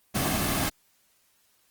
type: noise with comb filter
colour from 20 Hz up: pink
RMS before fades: -26 dBFS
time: 0.14-0.7 s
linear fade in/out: 20 ms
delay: 2.1 ms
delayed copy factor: -0.6
effects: white hiss -66 dBFS RMS until 1.7 s + Opus 24 kbps